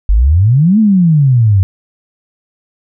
sine exponential two-way sweep, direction up then down, 46.25 to 225.3 to 92 Hz, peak -5 dBFS, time 0.09-1.63 s, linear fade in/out 0 ms, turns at 0.79 s, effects none

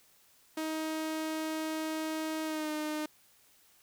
sawtooth tone with pitch glide, 315 to 305.3 Hz, D#4 to D#4, +21 to -33 cents, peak -29 dBFS, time 0.57-3.06 s, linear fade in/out 5 ms, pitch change -54 cents, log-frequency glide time 2.45-2.71 s, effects white hiss -64 dBFS RMS until 3.82 s

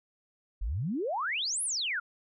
sine exponential two-way sweep, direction up then down, 41.2 to 11175 to 1322 Hz, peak -29 dBFS, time 0.61-2 s, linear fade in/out 10 ms, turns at 1.63 s, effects none

